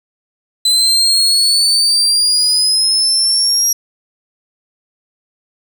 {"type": "exponential sweep", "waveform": "35% pulse", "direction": "up", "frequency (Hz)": [4024, 5680], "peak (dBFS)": -8, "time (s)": [0.65, 3.73], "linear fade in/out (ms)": 5, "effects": []}